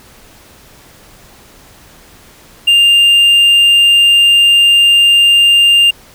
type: tone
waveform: triangle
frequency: 2800 Hz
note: F7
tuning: 4 cents sharp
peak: -3 dBFS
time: 2.67-5.91 s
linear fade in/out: 10 ms
effects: pink hiss -41 dBFS RMS until 6.14 s